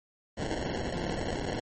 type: noise with sample-and-hold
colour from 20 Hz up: violet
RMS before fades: -33 dBFS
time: 0.37-1.6 s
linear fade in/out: 10 ms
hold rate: 1225 Hz
effects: MP3 32 kbps